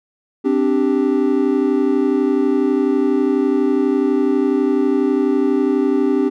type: chord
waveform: triangle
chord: C suspended second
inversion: none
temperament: equal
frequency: 261.6 / 293.7 / 392 Hz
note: C4 / D4 / G4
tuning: 0 / 0 / 0 cents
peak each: -16 dBFS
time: 0.44-6.3 s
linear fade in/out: 20 ms
effects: none